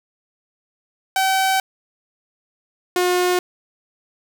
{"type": "tone pair in turn", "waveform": "sawtooth", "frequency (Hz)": [766, 359.8], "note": ["G5", "F#4"], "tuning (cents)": [-40, -48], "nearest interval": "octave + minor second", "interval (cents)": 1308, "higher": "first", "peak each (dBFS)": [-12, -12], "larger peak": "neither", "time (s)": [[1.16, 1.6], [2.96, 3.39]], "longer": "first", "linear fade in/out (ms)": 2, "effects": []}